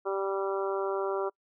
harmonic tone, 195.1 Hz, G3, 8 cents flat, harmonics 2 / 3 / 4 / 5 / 6 / 7, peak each -30 / -35 / -39 / -39 / -39 / -40 dBFS, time 0.05-1.3 s, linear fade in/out 20 ms, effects noise-tail reverb RT60 0.1 s tail -26 dB re dry

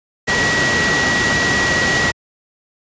sine tone in noise, 1921 Hz, B6, 48 cents flat, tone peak -16 dBFS, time 0.27-2.12 s, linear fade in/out 20 ms, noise pink, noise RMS -17 dBFS, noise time 0.27-2.12 s, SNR -2 dB, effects high-pass 100 Hz 12 dB/octave + resampled to 16000 Hz

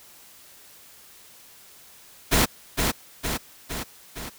pink noise with echo, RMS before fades -19 dBFS, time 2.31-2.46 s, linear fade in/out 20 ms, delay 460 ms, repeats 4, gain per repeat -4 dB, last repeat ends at 4.3 s, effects white hiss -50 dBFS RMS until 4.38 s

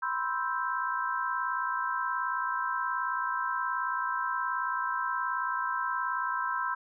sine chord, C major seventh, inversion third, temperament equal, 987.8 / 1046.5 / 1318.5 / 1568 Hz, B5 / C6 / E6 / G6, 0 / 0 / 0 / 0 cents, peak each -34 dBFS, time 0.02-6.75 s, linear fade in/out 10 ms, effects none

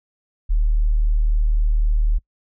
sine tone, 38.08 Hz, D#1, 36 cents flat, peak -14 dBFS, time 0.49-2.19 s, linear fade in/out 20 ms, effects noise-tail reverb RT60 0.1 s tail -24 dB re dry

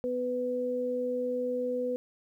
sine tone pair together, 249.5 / 497.6 Hz, B3 / B4, +18 / +13 cents, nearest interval octave, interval 1195 cents, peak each -35 / -29 dBFS, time 0.04-1.96 s, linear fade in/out 0 ms, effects 11-bit

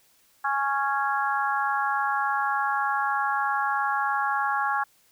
harmonic tone, 276.7 Hz, C#4, 3 cents flat, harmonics 3 / 4 / 5 / 6, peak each -27 / -28 / -29 / -30 dBFS, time 0.44-4.84 s, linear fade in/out 10 ms, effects white hiss -62 dBFS RMS until 5.11 s

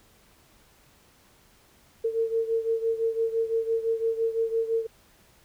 sine beating tone pair, 452 / 457.9 Hz, A4 / A#4, +47 / -31 cents, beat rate 5.9 Hz, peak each -25 / -29 dBFS, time 2.04-4.87 s, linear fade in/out 10 ms, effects pink hiss -59 dBFS RMS until 5.44 s

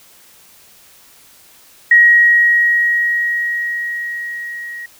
sine tone with level ramp, 1895 Hz, A#6, 28 cents sharp, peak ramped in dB -4 to -26 dBFS, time 1.91-4.86 s, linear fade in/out 5 ms, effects white hiss -46 dBFS RMS until 4.99 s

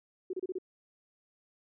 sine tone bursts, 370 Hz, F#4, in tune, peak -32 dBFS, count 5, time 0.3-0.585 s, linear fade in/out 5 ms, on 33 ms, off 30 ms, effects none

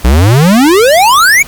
square exponential sweep, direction up, 56.6 to 2349 Hz, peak -4 dBFS, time 0.04-1.43 s, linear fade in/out 10 ms, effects pink hiss -30 dBFS RMS until 1.47 s

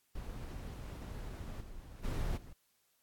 brown noise with level steps, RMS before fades -43 / -50 / -36 / -51 dBFS, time 0.15-2.53 s, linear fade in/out 5 ms, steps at 1.6 / 2.03 / 2.36 s, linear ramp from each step 20 ms, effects white hiss -75 dBFS RMS until 3.02 s + AAC 64 kbps

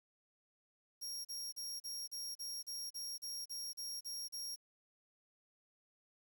sawtooth tone bursts, 5588 Hz, F8, in tune, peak -39 dBFS, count 13, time 1.01-4.562 s, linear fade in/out 20 ms, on 240 ms, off 36 ms, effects 11-bit

